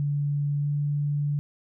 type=tone with pitch glide; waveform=sine; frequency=144.3 to 145.47 Hz; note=D3 to D3; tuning=-30 to -16 cents; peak=-23 dBFS; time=0-1.39 s; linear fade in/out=0 ms; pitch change=+14 cents; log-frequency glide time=0.59-0.68 s; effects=none